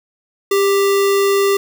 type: tone with sample-and-hold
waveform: sine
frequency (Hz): 397.5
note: G4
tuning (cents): +24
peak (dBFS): -11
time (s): 0.51-1.57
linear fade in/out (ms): 5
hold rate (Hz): 1575
effects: none